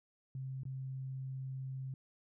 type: tone with dropouts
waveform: sine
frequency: 132.3 Hz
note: C3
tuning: 20 cents sharp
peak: -39 dBFS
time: 0.35-1.94 s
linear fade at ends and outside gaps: 2 ms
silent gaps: 0.634-0.653 s
effects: none